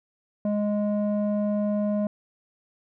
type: tone with low-pass filter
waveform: square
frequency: 207.7 Hz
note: G#3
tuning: in tune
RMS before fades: -25 dBFS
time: 0.45-2.07 s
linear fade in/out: 2 ms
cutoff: 610 Hz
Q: 2
effects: none